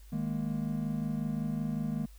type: chord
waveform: triangle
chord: D# suspended fourth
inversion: none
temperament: equal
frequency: 155.56 / 207.7 / 233.1 Hz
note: D#3 / G#3 / A#3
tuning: 0 / 0 / 0 cents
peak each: -33 dBFS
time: 0.12-2.06 s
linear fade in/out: 10 ms
effects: added 50 Hz sine -49 dBFS peak until 2.18 s + white hiss -63 dBFS RMS until 2.18 s